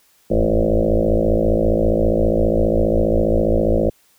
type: tone with frequency modulation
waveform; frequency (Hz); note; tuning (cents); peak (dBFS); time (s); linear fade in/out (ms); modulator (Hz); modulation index
sine; 277.2; C#4; 0; -13; 0.3-3.9; 10; 54.9; 5.9
effects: white hiss -57 dBFS RMS until 4.18 s